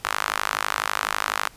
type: tone with high-pass filter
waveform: sawtooth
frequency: 52 Hz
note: G#1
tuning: 3 cents sharp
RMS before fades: -26 dBFS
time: 0.04-1.49 s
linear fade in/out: 10 ms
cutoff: 1200 Hz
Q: 2.1
effects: pink hiss -50 dBFS RMS until 1.56 s + resampled to 32000 Hz